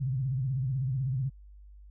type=tone with vibrato; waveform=sine; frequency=131.1 Hz; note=C3; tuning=4 cents sharp; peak=-27 dBFS; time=0-1.3 s; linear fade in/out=20 ms; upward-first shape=sine; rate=16 Hz; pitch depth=130 cents each way; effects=added 50 Hz sine -48 dBFS peak until 1.9 s